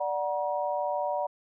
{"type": "chord", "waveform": "sine", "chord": "D augmented", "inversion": "none", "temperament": "equal with one note detuned", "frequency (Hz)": [587.3, 740, 952.5], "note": ["D5", "F#5", "A#5"], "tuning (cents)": [0, 0, 37], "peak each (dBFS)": [-30, -32, -32], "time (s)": [0, 1.27], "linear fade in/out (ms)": 10, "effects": []}